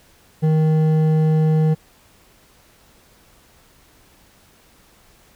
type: tone with hard clipping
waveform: sine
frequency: 156.7 Hz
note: D#3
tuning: 13 cents sharp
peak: -15 dBFS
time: 0.42-1.75 s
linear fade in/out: 20 ms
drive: 8 dB
effects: pink hiss -53 dBFS RMS until 5.35 s